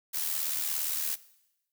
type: noise with amplitude modulation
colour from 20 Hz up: blue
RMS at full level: -29 dBFS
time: 0.13-1.16 s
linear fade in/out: 20 ms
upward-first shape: sine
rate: 77.4 Hz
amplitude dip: 55%
effects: noise-tail reverb RT60 0.9 s tail -19 dB re dry